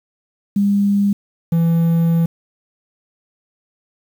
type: tone pair in turn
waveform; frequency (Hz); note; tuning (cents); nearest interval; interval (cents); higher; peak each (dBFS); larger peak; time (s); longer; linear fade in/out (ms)
sine / triangle; 201.4 / 166.59; G3 / E3; +47 / +19; minor third; 328; first; -12 / -10; second; 0.56-1.13 / 1.52-2.26; second; 5
effects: 7-bit